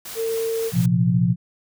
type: noise with tremolo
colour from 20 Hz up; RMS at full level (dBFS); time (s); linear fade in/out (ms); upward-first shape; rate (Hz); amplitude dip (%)
white; -34; 0.05-0.86; 5; triangle; 3.8; 25
type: tone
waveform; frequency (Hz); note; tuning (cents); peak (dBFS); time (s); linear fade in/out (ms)
sine; 452.7; A4; +49; -21; 0.15-0.72; 50
type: chord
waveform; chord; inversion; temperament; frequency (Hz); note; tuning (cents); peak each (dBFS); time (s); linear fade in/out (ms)
sine; Bb suspended second; none; equal with one note detuned; 116.54 / 130.13 / 174.61; Bb2 / C3 / F3; 0 / -9 / 0; -21 / -21 / -18; 0.72-1.36; 50
effects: none